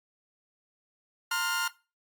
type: tone cluster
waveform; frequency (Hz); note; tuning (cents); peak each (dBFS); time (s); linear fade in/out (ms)
sawtooth; 913 / 1045 / 1411; A#5 / C6 / F6; -36 / -2 / +17; -32 / -32 / -25; 1.31-1.68; 5
effects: noise-tail reverb RT60 0.3 s tail -19 dB re dry + AAC 64 kbps